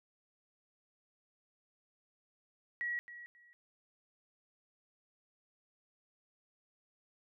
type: tone with echo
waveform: sine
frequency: 1918 Hz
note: A#6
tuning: 49 cents sharp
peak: -34 dBFS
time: 2.81-2.99 s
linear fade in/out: 0 ms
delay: 270 ms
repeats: 2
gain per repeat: -13 dB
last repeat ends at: 3.53 s
effects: none